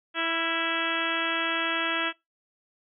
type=harmonic tone with a mistuned harmonic; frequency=329.6 Hz; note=E4; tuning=in tune; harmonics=1 / 2 / 3 / 4 / 5 / 6 / 7 / 8 / 9 / 10; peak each=-35 / -35 / -37 / -32 / -32 / -35 / -38 / -33 / -38 / -34 dBFS; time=0.14-2.13 s; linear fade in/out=50 ms; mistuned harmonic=4; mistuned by=+24 cents; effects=noise-tail reverb RT60 0.2 s tail -23 dB re dry